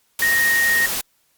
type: tone in noise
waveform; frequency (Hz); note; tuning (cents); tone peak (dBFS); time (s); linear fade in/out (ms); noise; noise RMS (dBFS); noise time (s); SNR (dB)
sine; 1864.7; A#6; 0; -15; 0.22-0.86; 2; white; -24; 0.19-1.01; +6
effects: white hiss -63 dBFS RMS until 1.37 s + Opus 48 kbps